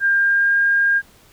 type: tone with pitch glide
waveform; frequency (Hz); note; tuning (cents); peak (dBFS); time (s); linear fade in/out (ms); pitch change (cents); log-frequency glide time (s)
sine; 1600 to 1613; G6 to G6; +35 to +49; -13; 0-1.02; 50; +14; 0.17-0.56
effects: pink hiss -51 dBFS RMS until 1.32 s